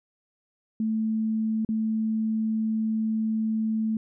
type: tone with dropouts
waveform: sine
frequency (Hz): 220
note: A3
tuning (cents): 0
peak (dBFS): -23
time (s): 0.8-3.97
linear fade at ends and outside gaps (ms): 2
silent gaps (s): 1.649-1.689
effects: none